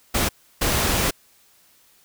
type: noise bursts at uneven times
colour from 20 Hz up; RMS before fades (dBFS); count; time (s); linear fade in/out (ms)
pink; -21; 2; 0.14-0.29 / 0.61-1.11; 10
effects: white hiss -57 dBFS RMS until 2.04 s